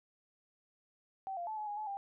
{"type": "tone with pitch steps", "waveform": "sine", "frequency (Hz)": [770, 694, 869, 850, 825, 856, 796], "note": ["G5", "F5", "A5", "G#5", "G#5", "A5", "G5"], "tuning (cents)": [-31, -11, -22, 40, -12, -48, 26], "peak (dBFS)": -37, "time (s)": [1.27, 1.97], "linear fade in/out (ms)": 0, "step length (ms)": 100, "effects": []}